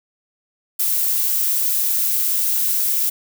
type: noise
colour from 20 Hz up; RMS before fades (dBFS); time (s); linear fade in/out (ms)
violet; -19; 0.79-3.1; 10
effects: none